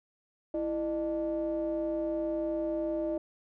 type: ring-modulated tone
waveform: triangle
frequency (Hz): 138.59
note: C#3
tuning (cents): 0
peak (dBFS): -24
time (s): 0.54-3.18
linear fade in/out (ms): 5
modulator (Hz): 469
effects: none